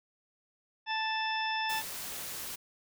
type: harmonic tone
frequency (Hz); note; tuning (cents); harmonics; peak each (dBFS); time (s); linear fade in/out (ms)
880; A5; 0; 1 / 2 / 3 / 4 / 6; -33 / -36 / -38 / -39 / -41; 0.86-1.83; 50
type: noise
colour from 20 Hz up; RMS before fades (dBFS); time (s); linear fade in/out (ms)
white; -40; 1.69-2.56; 10
effects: none